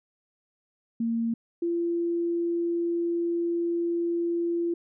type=tone pair in turn; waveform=sine; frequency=230 / 341.3 Hz; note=A#3 / F4; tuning=-23 / -40 cents; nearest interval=perfect fifth; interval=683 cents; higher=second; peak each=-24 dBFS; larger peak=neither; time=1-1.34 / 1.62-4.74 s; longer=second; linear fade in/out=5 ms; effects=none